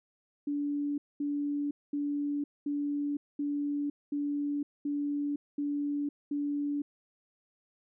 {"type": "tone bursts", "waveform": "sine", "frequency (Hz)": 288.9, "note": "D4", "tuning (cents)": -28, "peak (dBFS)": -29, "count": 9, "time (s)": [0.47, 6.82], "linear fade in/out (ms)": 5, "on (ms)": 510, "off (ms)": 220, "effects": []}